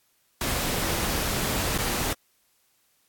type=noise with dropouts; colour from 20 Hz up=pink; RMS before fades=-27 dBFS; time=0.41-2.13 s; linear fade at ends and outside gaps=2 ms; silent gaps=1.779-1.785 s; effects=white hiss -67 dBFS RMS until 3.08 s + AAC 64 kbps

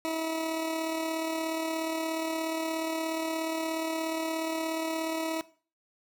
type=tone with amplitude modulation; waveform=20% pulse; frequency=322.6 Hz; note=E4; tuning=37 cents flat; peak=-23 dBFS; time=0.05-5.41 s; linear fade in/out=0 ms; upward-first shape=sine; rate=36.9 Hz; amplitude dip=35%; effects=noise-tail reverb RT60 0.4 s tail -18 dB re dry

